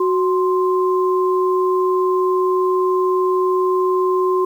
sine tone pair together, 370 / 1046.5 Hz, F#4 / C6, 0 / 0 cents, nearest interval octave + tritone, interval 1800 cents, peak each -15 / -20 dBFS, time 0-4.45 s, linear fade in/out 5 ms, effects 8-bit

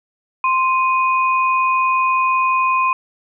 sine tone pair together, 1045.3 / 2489 Hz, C6 / D#7, -2 / 0 cents, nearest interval octave + minor third, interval 1502 cents, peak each -14 / -21 dBFS, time 0.44-2.93 s, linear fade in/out 2 ms, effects none

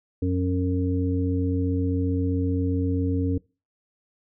harmonic tone with a mistuned harmonic, 91.5 Hz, F#2, 19 cents flat, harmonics 1 / 2 / 3 / 5, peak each -24 / -34 / -25 / -31 dBFS, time 0.22-3.38 s, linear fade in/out 5 ms, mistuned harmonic 2, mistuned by -37 cents, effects noise-tail reverb RT60 0.3 s tail -23 dB re dry

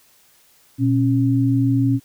sine tone pair together, 120 / 273.5 Hz, B2 / C#4, -49 / -23 cents, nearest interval octave + major second, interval 1426 cents, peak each -17 dBFS, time 0.78-2 s, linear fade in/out 50 ms, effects white hiss -55 dBFS RMS until 2.04 s

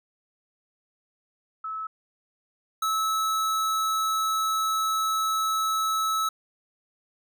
sine / square tone pair in turn, 1300 / 1300 Hz, E6 / E6, -24 / -24 cents, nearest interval unison, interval 0 cents, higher neither, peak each -30 / -24 dBFS, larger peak second, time 1.64-1.87 / 2.82-6.29 s, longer second, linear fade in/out 5 ms, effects none

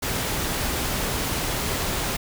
pink noise, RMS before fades -26 dBFS, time 0.02-2.17 s, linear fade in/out 10 ms, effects none

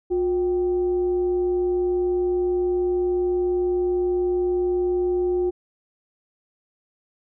sine tone with frequency modulation, 359.3 Hz, F4, 49 cents sharp, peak -19 dBFS, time 0.1-5.51 s, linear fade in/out 20 ms, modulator 419 Hz, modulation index 0.24, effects none

